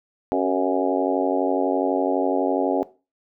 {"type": "harmonic tone with a mistuned harmonic", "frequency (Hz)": 92, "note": "F#2", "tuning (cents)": -9, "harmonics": [3, 4, 5, 6, 7, 8, 9], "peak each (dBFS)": [-24, -25, -26, -27, -27, -28, -29], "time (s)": [0.32, 2.83], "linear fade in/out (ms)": 0, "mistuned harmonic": 4, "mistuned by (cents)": 43, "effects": ["noise-tail reverb RT60 0.3 s tail -17 dB re dry"]}